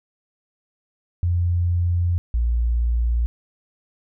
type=tone pair in turn; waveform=sine; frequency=87.31 / 58.64 Hz; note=F2 / A#1; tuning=0 / +11 cents; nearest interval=perfect fifth; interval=689 cents; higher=first; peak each=-17 dBFS; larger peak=neither; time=1.23-2.18 / 2.34-3.26 s; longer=first; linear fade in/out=0 ms; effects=none